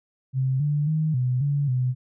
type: tone with pitch steps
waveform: sine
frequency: 131.7 / 147.2 / 156.3 / 126.1 / 143 / 126.8 Hz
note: C3 / D3 / D#3 / B2 / D3 / B2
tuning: +12 / +4 / +8 / +36 / -46 / +46 cents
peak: -20 dBFS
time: 0.33-1.95 s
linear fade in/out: 50 ms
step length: 270 ms
effects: none

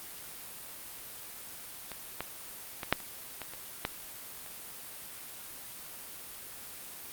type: clicks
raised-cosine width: 0.3 ms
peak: -23 / -17 / -20 / -6 / -29 / -22 / -28 / -13 / -30 dBFS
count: 9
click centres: 1.917 / 2.206 / 2.832 / 2.926 / 3.003 / 3.417 / 3.536 / 3.851 / 4.462 s
effects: white hiss -45 dBFS RMS until 7.12 s + Opus 32 kbps

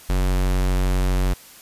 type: tone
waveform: square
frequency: 46.25 Hz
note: F#1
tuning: in tune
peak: -18 dBFS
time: 0.09-1.34 s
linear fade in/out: 10 ms
effects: white hiss -45 dBFS RMS until 1.61 s + resampled to 32000 Hz

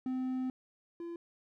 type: tone pair in turn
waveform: triangle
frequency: 257.4 / 340.3 Hz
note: C4 / F4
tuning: -28 / -45 cents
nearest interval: perfect fourth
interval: 483 cents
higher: second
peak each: -30 / -37 dBFS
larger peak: first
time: 0.06-0.5 / 1-1.16 s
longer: first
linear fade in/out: 2 ms
effects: none

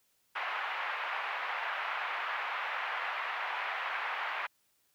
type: band-pass noise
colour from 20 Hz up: pink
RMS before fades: -36 dBFS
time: 0.35-4.47 s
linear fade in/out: 10 ms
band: 820 to 2500 Hz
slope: 24 dB/octave
effects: white hiss -73 dBFS RMS until 4.94 s

